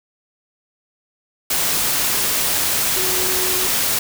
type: tone in noise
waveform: sine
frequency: 370 Hz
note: F#4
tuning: in tune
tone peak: -27 dBFS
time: 2.96-3.67 s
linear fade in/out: 5 ms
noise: white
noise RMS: -19 dBFS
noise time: 1.5-3.99 s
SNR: -11 dB
effects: none